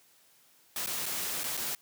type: noise with dropouts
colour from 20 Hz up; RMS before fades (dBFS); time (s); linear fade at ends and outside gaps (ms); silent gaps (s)
white; -34; 0.76-1.75; 2; 0.862-0.871 / 1.058-1.062 / 1.435-1.44 / 1.57-1.574
effects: white hiss -63 dBFS RMS until 1.81 s + high-pass 100 Hz 12 dB/octave